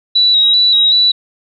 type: tone with vibrato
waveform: sine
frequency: 3886 Hz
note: B7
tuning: 29 cents flat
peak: -7 dBFS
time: 0.15-1.12 s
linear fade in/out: 10 ms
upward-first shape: square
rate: 2.6 Hz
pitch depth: 28 cents each way
effects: none